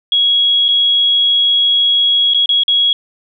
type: tone with dropouts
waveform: sine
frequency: 3322 Hz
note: G#7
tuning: in tune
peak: -9 dBFS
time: 0.12-2.93 s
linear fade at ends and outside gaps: 2 ms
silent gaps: 0.683-0.687 / 2.337-2.345 / 2.459-2.491 / 2.635-2.68 s
effects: none